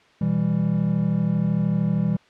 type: chord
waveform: triangle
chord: E minor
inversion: second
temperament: just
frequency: 123.61 / 164.81 / 197.78 Hz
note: B2 / E3 / G3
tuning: +2 / 0 / +16 cents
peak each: -25 / -20 / -21 dBFS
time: 0.21-2.17 s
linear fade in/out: 5 ms
effects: white hiss -55 dBFS RMS until 2.29 s + low-pass 3000 Hz 12 dB/octave